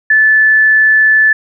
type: tone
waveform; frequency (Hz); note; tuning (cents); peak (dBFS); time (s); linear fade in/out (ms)
sine; 1743; A6; -17; -5; 0.1-1.33; 5
effects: none